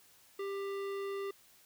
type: tone with hard clipping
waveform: sine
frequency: 395.6 Hz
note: G4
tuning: 16 cents sharp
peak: -38 dBFS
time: 0.39-1.31 s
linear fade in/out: 5 ms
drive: 15 dB
effects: white hiss -63 dBFS RMS until 1.65 s